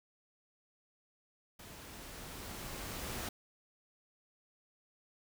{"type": "noise with level ramp", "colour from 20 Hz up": "pink", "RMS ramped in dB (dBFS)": [-52, -40], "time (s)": [1.59, 3.29], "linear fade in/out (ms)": 5, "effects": []}